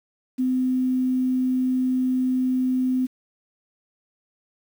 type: tone with quantisation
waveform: sine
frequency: 255.9 Hz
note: C4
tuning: 38 cents flat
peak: -19 dBFS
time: 0.38-3.07 s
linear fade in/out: 20 ms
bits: 8
effects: none